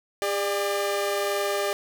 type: tone pair together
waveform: sawtooth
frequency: 403.8 / 595 Hz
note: G#4 / D5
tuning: -49 / +22 cents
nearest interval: perfect fifth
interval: 671 cents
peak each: -23 dBFS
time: 0.22-1.73 s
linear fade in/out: 0 ms
effects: none